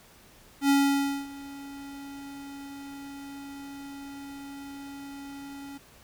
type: tone with ADSR envelope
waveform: square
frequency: 279 Hz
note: C#4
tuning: 11 cents sharp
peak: -19 dBFS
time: 0.61-5.78 s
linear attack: 83 ms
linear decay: 570 ms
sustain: -21 dB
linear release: 10 ms
effects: pink hiss -55 dBFS RMS until 6.03 s